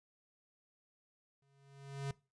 square tone with exponential growth, 138.59 Hz, C#3, in tune, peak -36 dBFS, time 1.42-2.11 s, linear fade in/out 2 ms, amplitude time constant 150 ms, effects noise-tail reverb RT60 0.3 s tail -21 dB re dry + resampled to 22050 Hz

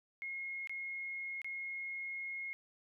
sine tone with dropouts, 2156 Hz, C#7, 49 cents flat, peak -39 dBFS, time 0.22-2.53 s, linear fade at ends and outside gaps 0 ms, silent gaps 0.673-0.695 / 1.417-1.445 s, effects none

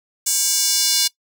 square tone with high-pass filter sweep, 320.2 Hz, D#4, 50 cents sharp, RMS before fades -18 dBFS, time 0.26-1.08 s, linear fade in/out 10 ms, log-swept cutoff 7000 to 4500 Hz, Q 2.1, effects noise-tail reverb RT60 0.1 s tail -21 dB re dry

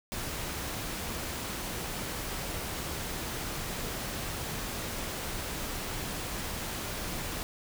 pink noise, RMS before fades -36 dBFS, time 0.12-7.43 s, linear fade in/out 0 ms, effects none

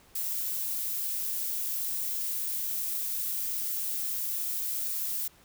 violet noise, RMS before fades -32 dBFS, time 0.15-5.28 s, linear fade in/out 5 ms, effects pink hiss -59 dBFS RMS until 5.44 s

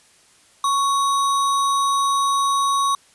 sine tone with sample-and-hold, 1108.7 Hz, C#6, in tune, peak -16 dBFS, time 0.64-2.95 s, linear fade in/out 2 ms, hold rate 4900 Hz, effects white hiss -54 dBFS RMS until 3.14 s + resampled to 24000 Hz

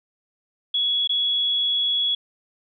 sine tone with dropouts, 3364 Hz, G#7, 22 cents sharp, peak -19 dBFS, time 0.74-2.15 s, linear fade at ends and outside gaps 5 ms, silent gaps 1.075-1.093 s, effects none

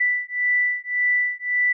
sine beating tone pair, 1975.5 / 1977.3 Hz, B6 / B6, 0 / +2 cents, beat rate 1.8 Hz, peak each -22 dBFS, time 0-1.73 s, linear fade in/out 10 ms, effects none

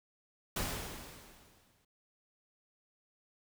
pink noise with exponential decay, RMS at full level -34 dBFS, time 0.56-1.85 s, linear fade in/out 5 ms, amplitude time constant 280 ms, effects none

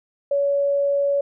sine tone, 564 Hz, C#5, 30 cents sharp, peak -17 dBFS, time 0.31-1.21 s, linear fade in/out 5 ms, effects none

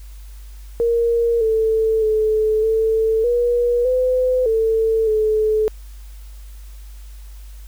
sine tone with pitch steps, 467.1 / 442.7 / 433.6 / 443.7 / 481 / 508 / 446.1 / 432.2 Hz, A#4 / A4 / A4 / A4 / B4 / B4 / A4 / A4, +3 / +11 / -25 / +14 / -46 / +49 / +24 / -31 cents, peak -14 dBFS, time 0.8-5.68 s, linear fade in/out 0 ms, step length 610 ms, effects added 50 Hz sine -34 dBFS peak until 7.67 s + white hiss -51 dBFS RMS until 7.67 s

